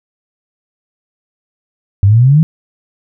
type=exponential sweep; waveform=sine; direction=up; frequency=94.5 to 164.81 Hz; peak=-4 dBFS; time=2.03-2.43 s; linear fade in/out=0 ms; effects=none